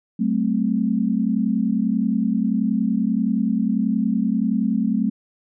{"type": "chord", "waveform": "sine", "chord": "F# diminished", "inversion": "none", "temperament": "equal with one note detuned", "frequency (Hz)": [189.54, 220, 261.6], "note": ["F#3", "A3", "C4"], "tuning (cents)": [42, 0, 0], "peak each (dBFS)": [-23, -20, -24], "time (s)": [0.19, 5.1], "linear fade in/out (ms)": 10, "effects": []}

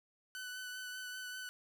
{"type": "tone with vibrato", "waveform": "sawtooth", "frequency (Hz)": 1500, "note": "F#6", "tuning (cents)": 23, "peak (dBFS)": -39, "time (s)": [0.35, 1.49], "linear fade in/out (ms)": 0, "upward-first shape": "triangle", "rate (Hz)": 5.1, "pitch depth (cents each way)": 22, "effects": []}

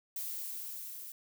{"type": "noise with level ramp", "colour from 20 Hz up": "violet", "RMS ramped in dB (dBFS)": [-38, -46], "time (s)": [0.16, 1.12], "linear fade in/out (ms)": 2, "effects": []}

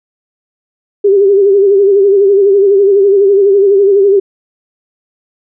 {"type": "tone with vibrato", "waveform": "sine", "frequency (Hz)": 397.1, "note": "G4", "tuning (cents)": 22, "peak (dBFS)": -4, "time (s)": [1.04, 4.2], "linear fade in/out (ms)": 10, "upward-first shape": "sine", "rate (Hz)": 12, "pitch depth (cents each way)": 62, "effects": []}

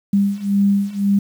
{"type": "beating tone pair", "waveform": "sine", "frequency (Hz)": [198.7, 200.6], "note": ["G3", "G3"], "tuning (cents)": [24, 40], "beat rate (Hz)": 1.9, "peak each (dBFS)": [-18, -16], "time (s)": [0.13, 1.19], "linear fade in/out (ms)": 5, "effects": ["7-bit"]}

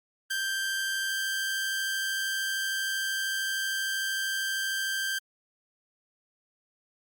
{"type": "tone pair together", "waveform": "sawtooth", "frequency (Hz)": [1568.2, 1661.2], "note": ["G6", "G#6"], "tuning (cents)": [0, 0], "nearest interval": "minor second", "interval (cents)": 100, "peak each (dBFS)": [-25, -36], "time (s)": [0.3, 5.19], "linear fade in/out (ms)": 10, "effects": ["Opus 48 kbps"]}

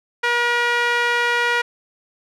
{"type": "tone with band-pass filter", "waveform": "sawtooth", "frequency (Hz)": 478.4, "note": "A#4", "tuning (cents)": 45, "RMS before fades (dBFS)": -19, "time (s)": [0.23, 1.62], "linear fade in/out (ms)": 10, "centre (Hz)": 1800, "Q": 1.6, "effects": []}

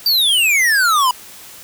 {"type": "exponential sweep", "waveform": "square", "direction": "down", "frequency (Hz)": [4727, 971], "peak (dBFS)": -12, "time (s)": [0.06, 1.11], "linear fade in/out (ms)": 2, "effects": ["white hiss -38 dBFS RMS until 1.63 s"]}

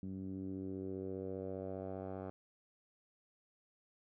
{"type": "tone with low-pass filter sweep", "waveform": "10% pulse", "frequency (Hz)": 95, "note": "F#2", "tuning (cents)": 46, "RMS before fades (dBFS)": -43, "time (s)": [0.03, 2.3], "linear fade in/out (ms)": 0, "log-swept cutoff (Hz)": [220, 910], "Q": 2.6, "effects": []}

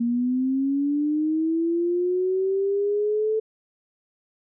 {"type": "linear sweep", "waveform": "sine", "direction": "up", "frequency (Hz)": [233.1, 440], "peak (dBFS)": -20, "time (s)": [0, 3.4], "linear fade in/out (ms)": 10, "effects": []}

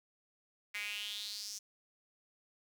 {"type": "tone with high-pass filter sweep", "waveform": "sawtooth", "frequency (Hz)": 206.8, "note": "G#3", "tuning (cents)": -7, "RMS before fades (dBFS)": -42, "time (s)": [0.74, 1.59], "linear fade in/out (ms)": 10, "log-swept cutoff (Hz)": [2100, 6000], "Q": 5.3, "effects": []}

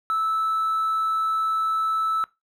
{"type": "tone with hard clipping", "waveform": "triangle", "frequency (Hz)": 1311, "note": "E6", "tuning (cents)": -10, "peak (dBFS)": -20, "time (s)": [0.1, 2.24], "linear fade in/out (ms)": 0, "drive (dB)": 2, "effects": ["noise-tail reverb RT60 0.2 s tail -20 dB re dry"]}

